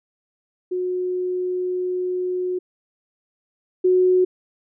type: tone pair in turn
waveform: sine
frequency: 364.1 / 367.1 Hz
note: F#4 / F#4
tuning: -28 / -14 cents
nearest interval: unison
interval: 14 cents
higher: second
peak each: -21 / -13 dBFS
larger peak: second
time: 0.71-2.59 / 3.84-4.25 s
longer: first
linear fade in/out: 10 ms
effects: none